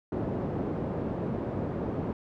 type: band-pass noise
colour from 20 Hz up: pink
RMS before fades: -32 dBFS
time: 0.12-2.13 s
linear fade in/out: 2 ms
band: 110 to 540 Hz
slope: 12 dB/octave
effects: none